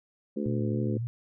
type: harmonic tone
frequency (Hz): 72.4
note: D2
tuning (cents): -24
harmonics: 3 / 4 / 5 / 6 / 7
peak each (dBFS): -31 / -35 / -35 / -40 / -39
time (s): 0.36-0.98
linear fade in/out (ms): 10
type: tone with vibrato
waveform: sine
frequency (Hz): 116.54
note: A#2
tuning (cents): 0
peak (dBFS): -29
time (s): 0.46-1.07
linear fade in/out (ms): 0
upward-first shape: square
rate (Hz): 3.6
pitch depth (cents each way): 49
effects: none